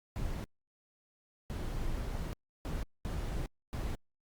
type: noise bursts at uneven times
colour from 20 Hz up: brown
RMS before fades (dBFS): -36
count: 5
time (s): 0.16-0.44 / 1.5-2.33 / 2.65-2.83 / 3.05-3.46 / 3.73-3.95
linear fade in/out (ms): 0
effects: Opus 48 kbps

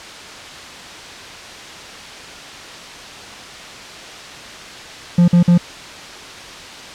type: tone bursts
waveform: triangle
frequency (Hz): 174.4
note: F3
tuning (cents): -2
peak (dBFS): -5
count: 3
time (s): 5.18-5.578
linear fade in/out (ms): 5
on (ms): 100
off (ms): 49
effects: white hiss -33 dBFS RMS until 6.94 s + low-pass 5000 Hz 12 dB/octave

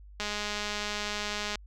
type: click train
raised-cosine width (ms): 0.2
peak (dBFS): -16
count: 283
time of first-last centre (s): 0.2-1.556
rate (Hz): 208
effects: added 50 Hz sine -47 dBFS peak until 1.66 s

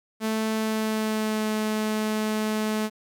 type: tone with pitch glide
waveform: sawtooth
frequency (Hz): 219.5 to 215.6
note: A3 to A3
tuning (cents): -4 to -35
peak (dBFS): -20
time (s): 0.2-2.9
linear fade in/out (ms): 50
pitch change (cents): -31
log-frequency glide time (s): 0.54-1.49
effects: 10-bit

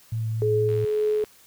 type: tone with vibrato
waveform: sine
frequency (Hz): 111.6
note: A2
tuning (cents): +25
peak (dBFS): -24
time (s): 0.12-0.85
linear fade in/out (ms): 5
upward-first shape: sine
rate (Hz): 4.2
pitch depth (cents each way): 12
type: tone with tremolo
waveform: sine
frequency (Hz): 425.6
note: G#4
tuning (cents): +42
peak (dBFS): -19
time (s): 0.42-1.24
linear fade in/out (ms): 0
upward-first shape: triangle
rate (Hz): 1.9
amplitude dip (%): 35
type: click train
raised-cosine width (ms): 0.3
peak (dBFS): -29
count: 46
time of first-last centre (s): 0.69-1.247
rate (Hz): 80.8
effects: white hiss -54 dBFS RMS until 1.46 s

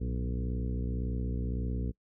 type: harmonic tone with a mistuned harmonic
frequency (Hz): 61.8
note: B1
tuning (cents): +2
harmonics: 1 / 2 / 3 / 4 / 5 / 6 / 7 / 8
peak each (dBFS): -32 / -37 / -39 / -41 / -46 / -51 / -46 / -52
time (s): 0-1.92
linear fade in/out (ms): 20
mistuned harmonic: 2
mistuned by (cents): -84
effects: noise-tail reverb RT60 0.1 s tail -25 dB re dry

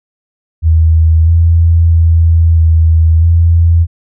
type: tone with pitch steps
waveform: sine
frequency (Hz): 80.6 / 83.4 / 82.6 / 81.1 / 83.9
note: E2 / E2 / E2 / E2 / E2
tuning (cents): -38 / +21 / +4 / -28 / +31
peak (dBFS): -4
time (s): 0.62-3.87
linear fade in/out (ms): 50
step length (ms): 650
effects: none

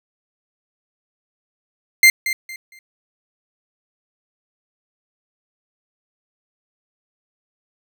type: tone with echo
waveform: 40% pulse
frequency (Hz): 2093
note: C7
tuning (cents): 0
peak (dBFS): -6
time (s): 2.03-2.1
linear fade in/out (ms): 2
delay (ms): 230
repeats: 3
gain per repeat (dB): -12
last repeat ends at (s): 2.79
effects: none

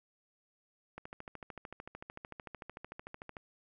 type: click train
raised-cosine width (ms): 0.5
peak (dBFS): -29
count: 33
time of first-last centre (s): 0.98-3.368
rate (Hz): 13.4
effects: none

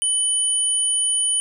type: tone pair together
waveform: sine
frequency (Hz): 3000 / 9537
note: F#7 / D9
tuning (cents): +23 / +26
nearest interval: octave + minor sixth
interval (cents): 2003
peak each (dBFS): -26 / -18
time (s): 0.02-1.4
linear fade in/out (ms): 0
effects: none

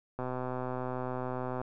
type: click train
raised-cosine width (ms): 1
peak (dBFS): -22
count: 182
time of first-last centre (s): 0.19-1.615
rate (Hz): 127
effects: none

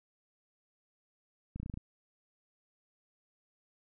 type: clicks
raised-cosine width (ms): 5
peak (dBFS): -28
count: 7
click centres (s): 1.56 / 1.6 / 1.631 / 1.661 / 1.698 / 1.74 / 1.774
effects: none

